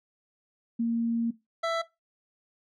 sine / 25% pulse tone pair in turn, 231.6 / 663.4 Hz, A#3 / E5, -11 / +11 cents, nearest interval octave + tritone, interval 1822 cents, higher second, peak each -24 / -22 dBFS, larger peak second, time 0.79-1.31 / 1.63-1.82 s, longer first, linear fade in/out 10 ms, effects noise-tail reverb RT60 0.2 s tail -17 dB re dry + low-pass 4000 Hz 12 dB/octave

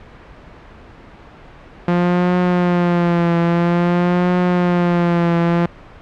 sawtooth tone with vibrato, 174.61 Hz, F3, in tune, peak -9 dBFS, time 1.88-5.66 s, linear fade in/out 2 ms, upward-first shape triangle, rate 0.5 Hz, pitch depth 54 cents each way, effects pink hiss -40 dBFS RMS until 6.01 s + low-pass 2000 Hz 12 dB/octave

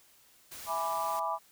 white noise, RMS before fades -45 dBFS, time 0.51-1.2 s, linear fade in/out 10 ms
sine chord, E dominant seventh, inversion none, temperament equal, 659.3 / 830.6 / 987.8 / 1174.7 Hz, E5 / G#5 / B5 / D6, 0 / 0 / 0 / 0 cents, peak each -37 / -36 / -34 / -35 dBFS, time 0.66-1.39 s, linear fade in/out 50 ms
effects white hiss -62 dBFS RMS until 1.51 s

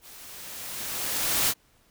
white noise with level ramp, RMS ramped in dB -48 to -22 dBFS, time 0.01-1.54 s, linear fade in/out 50 ms, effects pink hiss -63 dBFS RMS until 1.9 s

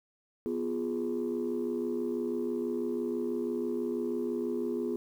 sine chord, F diminished, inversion second, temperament equal, 246.9 / 349.2 / 415.3 Hz, Cb4 / F4 / Ab4, 0 / 0 / 0 cents, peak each -33 dBFS, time 0.46-4.96 s, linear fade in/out 0 ms, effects tanh soft clip ceiling -24 dBFS + 10-bit

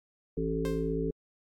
harmonic tone, 54.8 Hz, A1, 6 cents flat, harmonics 1 / 3 / 5 / 7 / 8, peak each -36 / -34 / -35 / -36 / -33 dBFS, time 0.37-1.11 s, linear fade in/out 5 ms
sawtooth tone with exponential decay, 526 Hz, C5, 9 cents sharp, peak -31 dBFS, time 0.65-0.97 s, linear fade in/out 0 ms, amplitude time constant 68 ms
effects AAC 48 kbps

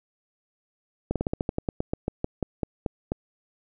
slowing click train, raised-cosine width 2 ms, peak -12 dBFS, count 17, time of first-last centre 1.11-3.119 s, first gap 47 ms, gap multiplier 1.12, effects none

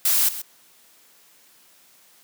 blue noise with echo, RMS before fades -19 dBFS, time 0.05-0.29 s, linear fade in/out 5 ms, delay 130 ms, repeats 1, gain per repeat -13 dB, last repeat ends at 0.42 s, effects white hiss -55 dBFS RMS until 2.23 s + high-pass 150 Hz 12 dB/octave

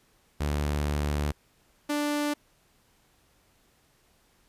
sawtooth tone pair in turn, 73.5 / 294 Hz, D2 / D4, +2 / +2 cents, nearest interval 2 octaves, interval 2400 cents, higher second, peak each -22 dBFS, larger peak neither, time 0.4-1.32 / 1.89-2.34 s, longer first, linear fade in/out 10 ms, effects pink hiss -65 dBFS RMS until 4.48 s + resampled to 32000 Hz

